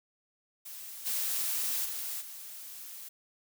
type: noise with level steps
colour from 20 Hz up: blue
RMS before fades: -44 / -32 / -37 / -45 dBFS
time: 0.65-3.09 s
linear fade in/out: 10 ms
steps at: 1.05 / 1.84 / 2.2 s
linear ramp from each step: 20 ms
effects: none